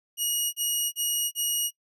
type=tone bursts; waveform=10% pulse; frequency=2887 Hz; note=F#7; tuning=43 cents flat; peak=-16 dBFS; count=4; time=0.17-1.709 s; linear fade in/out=50 ms; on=360 ms; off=33 ms; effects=noise-tail reverb RT60 0.1 s tail -22 dB re dry + resampled to 32000 Hz